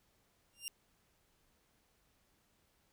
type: tone with exponential growth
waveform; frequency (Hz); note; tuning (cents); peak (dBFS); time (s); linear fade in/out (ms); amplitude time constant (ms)
15% pulse; 2794; F7; 0; -29; 0.53-0.68; 0; 31
effects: pink hiss -74 dBFS RMS until 2.92 s